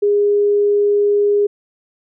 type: tone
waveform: sine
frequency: 410 Hz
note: G#4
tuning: 22 cents flat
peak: -11 dBFS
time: 0.02-1.47 s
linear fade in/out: 10 ms
effects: none